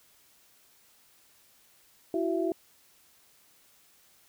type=tone cluster; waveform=sine; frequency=333 / 375.1 / 666 Hz; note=E4 / F#4 / E5; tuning=+18 / +24 / +18 cents; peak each=-29 / -30 / -33 dBFS; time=2.14-2.52 s; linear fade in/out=2 ms; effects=white hiss -62 dBFS RMS until 4.28 s